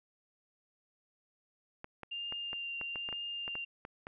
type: clicks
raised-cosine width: 0.5 ms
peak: -28 dBFS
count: 12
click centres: 1.844 / 2.033 / 2.324 / 2.531 / 2.813 / 2.958 / 3.089 / 3.127 / 3.479 / 3.554 / 3.851 / 4.069 s
type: tone with vibrato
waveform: sine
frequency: 2794 Hz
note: F7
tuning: in tune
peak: -37 dBFS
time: 2.11-3.65 s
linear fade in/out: 10 ms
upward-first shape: triangle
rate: 1.1 Hz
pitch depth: 15 cents each way
effects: none